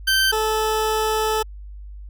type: tone pair in turn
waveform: 20% pulse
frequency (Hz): 1552 / 435.5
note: G6 / A4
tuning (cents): -18 / -18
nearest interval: octave + minor seventh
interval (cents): 2200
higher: first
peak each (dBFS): -11 / -14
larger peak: first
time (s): 0.07-0.32 / 0.32-1.43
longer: second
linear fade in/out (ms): 10
effects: added 50 Hz sine -34 dBFS peak until 2.09 s